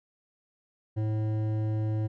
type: tone with hard clipping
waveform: sine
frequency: 108.4 Hz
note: A2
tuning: 25 cents flat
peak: -28 dBFS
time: 0.96-2.08 s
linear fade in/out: 20 ms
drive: 11 dB
effects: none